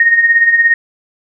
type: tone with tremolo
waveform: sine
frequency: 1856 Hz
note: A#6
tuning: 8 cents flat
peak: -4 dBFS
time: 0-0.74 s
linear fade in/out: 2 ms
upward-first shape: sine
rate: 17 Hz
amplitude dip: 60%
effects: none